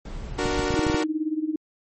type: noise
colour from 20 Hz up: brown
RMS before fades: -33 dBFS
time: 0.05-0.69 s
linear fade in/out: 5 ms
type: chord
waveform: sawtooth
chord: D augmented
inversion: none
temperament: equal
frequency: 293.7 / 370 / 466.2 Hz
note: D4 / F#4 / A#4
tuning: 0 / 0 / 0 cents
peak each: -24 dBFS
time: 0.38-1.04 s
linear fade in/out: 10 ms
type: clicks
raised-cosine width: 5 ms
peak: -15 dBFS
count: 8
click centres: 0.457 / 0.595 / 0.706 / 0.741 / 0.793 / 0.867 / 0.899 / 0.945 s
type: tone with tremolo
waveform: sine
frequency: 311.1 Hz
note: D#4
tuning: in tune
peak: -20 dBFS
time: 0.76-1.56 s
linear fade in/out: 5 ms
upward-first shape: sine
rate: 18 Hz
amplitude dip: 80%
effects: MP3 32 kbps